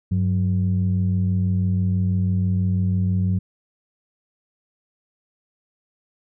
sine tone pair together, 97 / 183.11 Hz, G2 / F#3, -18 / -18 cents, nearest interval major seventh, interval 1100 cents, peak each -18 / -21 dBFS, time 0.11-3.39 s, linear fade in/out 10 ms, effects tanh soft clip ceiling -12 dBFS

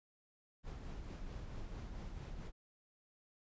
brown noise with tremolo, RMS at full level -44 dBFS, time 0.63-2.52 s, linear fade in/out 50 ms, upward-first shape triangle, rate 4.5 Hz, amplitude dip 40%, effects resampled to 16000 Hz

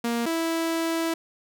sawtooth tone pair in turn, 234.7 / 328.9 Hz, A#3 / E4, +12 / -4 cents, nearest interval tritone, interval 584 cents, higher second, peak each -20 dBFS, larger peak neither, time 0.04-0.26 / 0.26-1.14 s, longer second, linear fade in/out 5 ms, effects none

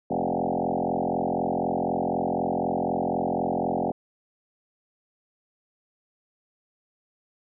sine tone with frequency modulation, 493.9 Hz, B4, in tune, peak -23 dBFS, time 0.1-3.92 s, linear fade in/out 10 ms, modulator 44 Hz, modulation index 7.2, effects none

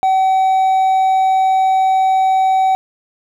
triangle tone with hard clipping, 761 Hz, F#5, 48 cents sharp, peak -11 dBFS, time 0.03-2.75 s, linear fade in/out 0 ms, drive 5 dB, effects none

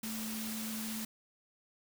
sine tone in noise, 220 Hz, A3, in tune, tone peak -39 dBFS, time 0.03-1.05 s, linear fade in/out 5 ms, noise white, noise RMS -42 dBFS, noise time 0.03-1.05 s, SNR 0 dB, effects none

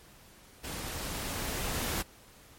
pink noise with level ramp, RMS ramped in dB -39 to -32 dBFS, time 0.63-2.03 s, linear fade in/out 20 ms, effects pink hiss -56 dBFS RMS until 2.58 s + MP3 64 kbps

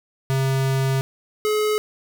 square tone pair in turn, 134 / 425.4 Hz, C3 / G#4, +42 / +42 cents, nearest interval octave + minor sixth, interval 2000 cents, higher second, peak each -19 dBFS, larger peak neither, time 0.3-1.01 / 1.45-1.78 s, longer first, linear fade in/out 0 ms, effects none

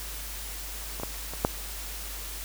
clicks, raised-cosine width 1 ms, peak -22 / -17 / -24 / -7 dBFS, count 4, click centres 0.999 / 1.034 / 1.336 / 1.449 s, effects added 50 Hz sine -39 dBFS peak until 2.44 s + white hiss -39 dBFS RMS until 2.44 s

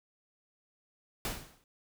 pink noise with exponential decay, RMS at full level -32 dBFS, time 1.25-1.64 s, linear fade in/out 1 ms, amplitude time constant 84 ms, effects none

